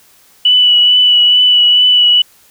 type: tone with vibrato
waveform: sine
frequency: 2960 Hz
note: F#7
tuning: in tune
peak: -5 dBFS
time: 0.45-2.22 s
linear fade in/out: 5 ms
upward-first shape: triangle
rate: 2.3 Hz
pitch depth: 21 cents each way
effects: white hiss -47 dBFS RMS until 2.5 s